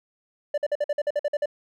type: tone bursts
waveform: triangle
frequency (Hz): 587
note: D5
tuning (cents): -1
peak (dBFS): -19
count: 11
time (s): 0.54-1.458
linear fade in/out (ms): 5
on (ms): 38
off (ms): 50
effects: none